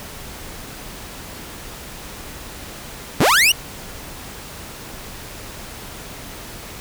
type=linear sweep; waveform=sawtooth; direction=up; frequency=62.7 to 2967 Hz; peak=-8 dBFS; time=3.2-3.52 s; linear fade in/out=5 ms; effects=pink hiss -35 dBFS RMS until 6.8 s